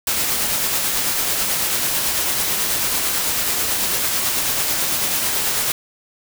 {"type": "noise with tremolo", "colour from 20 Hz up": "white", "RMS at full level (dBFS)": -19, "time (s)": [0.07, 5.72], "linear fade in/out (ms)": 2, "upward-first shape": "triangle", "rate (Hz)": 9.1, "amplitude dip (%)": 30, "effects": []}